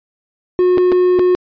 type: tone with dropouts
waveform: triangle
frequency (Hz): 362.3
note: F#4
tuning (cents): -36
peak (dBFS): -7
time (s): 0.59-1.35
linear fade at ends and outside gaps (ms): 0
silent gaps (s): 0.775-0.781 / 0.918-0.923 / 1.189-1.194
effects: resampled to 11025 Hz